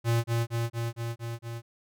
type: tone with echo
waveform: square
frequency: 116.54 Hz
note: A#2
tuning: in tune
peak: -23 dBFS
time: 0.04-0.24 s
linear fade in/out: 50 ms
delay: 230 ms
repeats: 6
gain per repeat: -2 dB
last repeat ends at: 1.62 s
effects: none